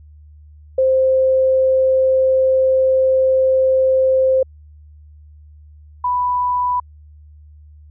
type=tone pair in turn; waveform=sine; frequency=524 / 989.2 Hz; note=C5 / B5; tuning=+2 / +3 cents; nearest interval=major seventh; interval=1101 cents; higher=second; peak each=-11 / -15 dBFS; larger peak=first; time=0.78-4.43 / 6.04-6.8 s; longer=first; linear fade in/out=5 ms; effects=added 75 Hz sine -40 dBFS peak until 7.9 s